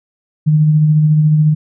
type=tone with tremolo; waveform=sine; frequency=153.1 Hz; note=D#3; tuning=28 cents flat; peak=-6 dBFS; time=0.46-1.55 s; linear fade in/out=20 ms; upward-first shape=sine; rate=14 Hz; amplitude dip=30%; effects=none